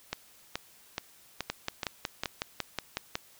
two click trains, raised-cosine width 0.2 ms, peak -13 / -14 dBFS, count 10 / 6, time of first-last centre 1.5-3.154 / 0.13-2.258 s, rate 5.44 / 2.35 Hz, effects white hiss -58 dBFS RMS until 3.39 s

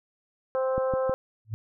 harmonic tone, 261.6 Hz, C4, in tune, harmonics 2 / 3 / 4 / 5 / 6, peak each -24 / -37 / -36 / -38 / -46 dBFS, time 0.55-1.14 s, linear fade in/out 0 ms
click train, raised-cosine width 3 ms, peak -19 dBFS, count 3, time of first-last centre 0.78-1.095 s, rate 6.34 Hz
sine tone with exponential growth, 110 Hz, A2, in tune, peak -24 dBFS, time 1.45-1.54 s, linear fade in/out 0 ms, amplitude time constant 18 ms
effects none

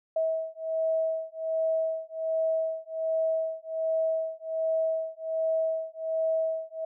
sine beating tone pair, 644 / 645.3 Hz, E5 / E5, -41 / -37 cents, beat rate 1.3 Hz, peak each -29 dBFS, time 0.16-6.85 s, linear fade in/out 5 ms, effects none

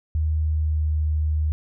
sine tone with pitch glide, 77.78 to 76.8 Hz, D#2 to D#2, 0 to -22 cents, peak -19 dBFS, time 0.15-1.52 s, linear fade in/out 0 ms, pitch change -22 cents, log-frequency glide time 0.39-0.89 s, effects none

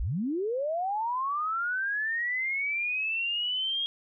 sine linear sweep, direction up, 38.89 to 3271 Hz, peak -27 dBFS, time 0-3.86 s, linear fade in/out 0 ms, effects none

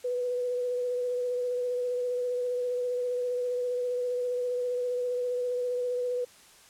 sine tone with vibrato, 493.9 Hz, B4, in tune, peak -27 dBFS, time 0.04-6.25 s, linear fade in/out 10 ms, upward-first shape sine, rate 15 Hz, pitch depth 18 cents each way, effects white hiss -55 dBFS RMS until 6.69 s + low-pass 10000 Hz 12 dB/octave

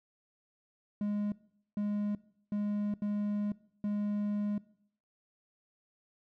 triangle tone bursts at uneven times, 206.7 Hz, G#3, 8 cents flat, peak -28 dBFS, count 5, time 1.01-1.32 / 1.77-2.15 / 2.52-2.94 / 3.02-3.52 / 3.84-4.58 s, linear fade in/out 2 ms, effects noise-tail reverb RT60 0.7 s tail -21 dB re dry

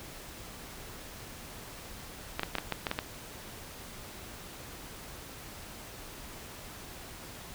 clicks, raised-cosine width 0.3 ms, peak -14 dBFS, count 8, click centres 2.395 / 2.433 / 2.553 / 2.584 / 2.723 / 2.868 / 2.914 / 2.989 s, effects pink hiss -46 dBFS RMS until 7.54 s

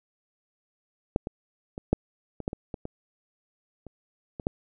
clicks, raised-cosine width 2 ms, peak -9 / -18 / -22 / -7 / -22 / -13 / -20 / -20 / -21 / -28 / -22 / -12 dBFS, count 12, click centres 1.161 / 1.271 / 1.779 / 1.93 / 2.403 / 2.479 / 2.531 / 2.742 / 2.854 / 3.867 / 4.398 / 4.469 s, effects none

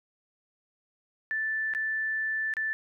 sine tone with dropouts, 1760 Hz, A6, in tune, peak -27 dBFS, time 1.31-2.73 s, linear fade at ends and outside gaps 0 ms, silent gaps 1.737-1.749 / 2.538-2.568 s, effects none

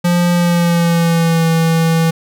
square tone with pitch glide, 174.8 to 164.04 Hz, F3 to E3, +2 to -8 cents, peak -11 dBFS, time 0.04-2.11 s, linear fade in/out 10 ms, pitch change -110 cents, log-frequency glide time 0.33-1.47 s, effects none

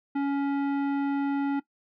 sine tone with tanh clipping, 280 Hz, C#4, 18 cents sharp, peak -26 dBFS, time 0.15-1.6 s, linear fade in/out 10 ms, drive 14 dB, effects noise-tail reverb RT60 0.1 s tail -18 dB re dry

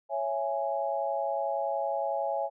sine chord, C# minor, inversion none, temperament just, 554.4 / 665.2 / 831.5 Hz, C#5 / E5 / G#5, 0 / +16 / +2 cents, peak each -32 dBFS, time 0.09-2.5 s, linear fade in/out 50 ms, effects none

